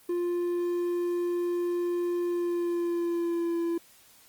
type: tone with pitch glide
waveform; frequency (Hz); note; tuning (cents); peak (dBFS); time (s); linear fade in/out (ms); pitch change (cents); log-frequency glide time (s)
triangle; 350 to 338.3; F4 to E4; +4 to +45; -24; 0.09-3.78; 5; -59; 2.24-3.6
effects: white hiss -57 dBFS RMS until 4.28 s + Opus 24 kbps